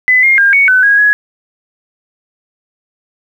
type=tone with pitch steps; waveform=sine; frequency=2010 / 2127 / 1608 / 2227 / 1510 / 1646 / 1677 Hz; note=B6 / C7 / G6 / C#7 / F#6 / G#6 / G#6; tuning=+30 / +28 / +44 / +7 / +35 / -16 / +16 cents; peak=-5 dBFS; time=0.08-1.13 s; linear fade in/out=0 ms; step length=150 ms; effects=7-bit